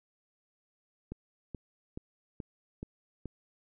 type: click train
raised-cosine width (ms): 3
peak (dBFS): -26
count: 6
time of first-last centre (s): 1.12-3.257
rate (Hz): 2.34
effects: none